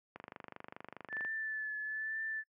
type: click train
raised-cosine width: 0.5 ms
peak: -30 dBFS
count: 28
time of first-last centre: 0.16-1.249 s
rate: 24.8 Hz
type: tone with vibrato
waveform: sine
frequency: 1746 Hz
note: A6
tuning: 14 cents flat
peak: -36 dBFS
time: 1.09-2.44 s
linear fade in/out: 50 ms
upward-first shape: triangle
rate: 1.1 Hz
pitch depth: 32 cents each way
effects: noise-tail reverb RT60 0.1 s tail -23 dB re dry + high-pass 150 Hz 12 dB/octave